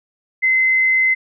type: tone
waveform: sine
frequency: 2056 Hz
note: C7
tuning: 31 cents flat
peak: -12 dBFS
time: 0.42-1.15 s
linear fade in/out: 20 ms
effects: none